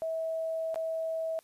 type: tone with dropouts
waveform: sine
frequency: 648 Hz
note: E5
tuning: 30 cents flat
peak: -30 dBFS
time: 0.02-1.39 s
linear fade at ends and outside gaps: 0 ms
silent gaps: 0.744-0.758 s
effects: white hiss -64 dBFS RMS until 1.43 s + resampled to 32000 Hz